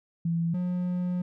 sine / triangle tone pair in turn, 167.4 / 179.24 Hz, E3 / F3, +27 / +45 cents, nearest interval minor second, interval 118 cents, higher second, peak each -24 dBFS, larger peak neither, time 0.25-0.54 / 0.54-1.22 s, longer second, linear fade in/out 5 ms, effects none

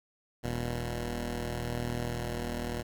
10% pulse tone pair together, 40.15 / 119.7 Hz, E1 / A#2, -45 / +46 cents, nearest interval octave + perfect fifth, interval 1891 cents, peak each -27 dBFS, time 0.43-2.83 s, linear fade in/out 20 ms, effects none

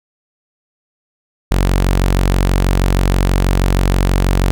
sawtooth tone, 46.25 Hz, F#1, in tune, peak -7 dBFS, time 1.51-4.51 s, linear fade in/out 0 ms, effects none

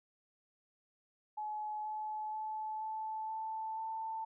sine tone with pitch steps, 851 / 858.4 / 865.9 / 873.4 / 881 / 888.7 Hz, G#5 / A5 / A5 / A5 / A5 / A5, +42 / -43 / -28 / -13 / +2 / +17 cents, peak -37 dBFS, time 1.37-4.25 s, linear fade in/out 10 ms, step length 480 ms, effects none

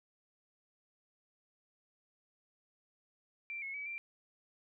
sine tone with pitch steps, 2352 / 2181 / 2283 / 2359 Hz, D7 / C#7 / D7 / D7, +2 / -29 / -50 / +7 cents, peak -39 dBFS, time 3.5-3.98 s, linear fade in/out 0 ms, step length 120 ms, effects none

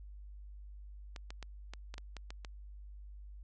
clicks, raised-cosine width 0.2 ms, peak -28 dBFS, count 9, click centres 1.162 / 1.305 / 1.427 / 1.736 / 1.941 / 1.981 / 2.167 / 2.305 / 2.448 s, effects added 50 Hz sine -47 dBFS peak until 3.43 s + resampled to 22050 Hz

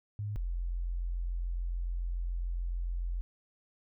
sine tone pair in turn, 103.83 / 43.5 Hz, G#2 / F1, 0 / -6 cents, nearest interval octave + minor third, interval 1506 cents, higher first, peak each -33 / -31 dBFS, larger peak second, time 0.19-0.36 / 0.36-3.21 s, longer second, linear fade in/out 0 ms, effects none

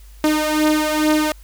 sawtooth beating tone pair, 305.6 / 307.9 Hz, D#4 / D#4, -31 / -18 cents, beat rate 2.3 Hz, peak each -13 / -16 dBFS, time 0.24-1.32 s, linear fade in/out 2 ms, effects added 50 Hz sine -39 dBFS peak until 1.43 s + white hiss -52 dBFS RMS until 1.43 s

